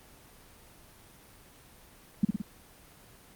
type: tone with echo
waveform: sine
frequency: 205 Hz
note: G#3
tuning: 22 cents flat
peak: -18 dBFS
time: 2.23-2.25 s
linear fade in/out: 5 ms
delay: 56 ms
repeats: 3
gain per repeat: -4 dB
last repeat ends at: 2.418 s
effects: pink hiss -55 dBFS RMS until 3.35 s + Opus 24 kbps